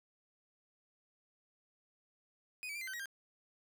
40% pulse tone with pitch steps, 2491 / 2293 / 2377 / 2070 / 1538 / 1900 / 1595 Hz, D#7 / D7 / D7 / C7 / G6 / A#6 / G6, +1 / -42 / +20 / -19 / -33 / +33 / +30 cents, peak -40 dBFS, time 2.63-3.057 s, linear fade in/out 0 ms, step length 61 ms, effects none

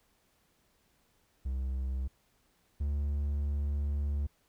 triangle tone pair in turn, 65.41 / 71.97 Hz, C2 / D2, 0 / -34 cents, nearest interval major second, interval 166 cents, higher second, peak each -29 / -27 dBFS, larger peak second, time 1.45-2.08 / 2.8-4.27 s, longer second, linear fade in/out 10 ms, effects pink hiss -71 dBFS RMS until 4.48 s

